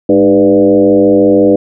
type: tone with frequency modulation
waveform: sine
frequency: 400 Hz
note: G4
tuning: 35 cents sharp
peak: -4 dBFS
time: 0.09-1.56 s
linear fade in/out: 5 ms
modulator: 94.1 Hz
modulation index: 1.8
effects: none